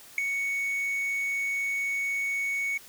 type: tone with ADSR envelope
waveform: triangle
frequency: 2224 Hz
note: C#7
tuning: 5 cents sharp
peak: -16 dBFS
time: 0.18-2.78 s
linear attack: 3 ms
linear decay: 4 ms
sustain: -9 dB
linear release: 9 ms
effects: white hiss -50 dBFS RMS until 2.88 s